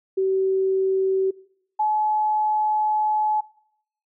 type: tone pair in turn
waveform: sine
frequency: 382.2 / 854.3 Hz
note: G4 / G#5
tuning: -44 / +49 cents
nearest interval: octave + major second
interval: 1393 cents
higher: second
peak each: -18 dBFS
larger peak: neither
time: 0.17-1.31 / 1.79-3.41 s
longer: second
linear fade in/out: 10 ms
effects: noise-tail reverb RT60 0.7 s tail -22 dB re dry